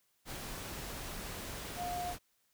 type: tone in noise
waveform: sine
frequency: 710 Hz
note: F5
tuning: 28 cents sharp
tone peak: -36 dBFS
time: 1.76-2.15 s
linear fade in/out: 50 ms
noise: pink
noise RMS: -43 dBFS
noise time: 0.25-2.19 s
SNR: +4 dB
effects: white hiss -75 dBFS RMS until 2.53 s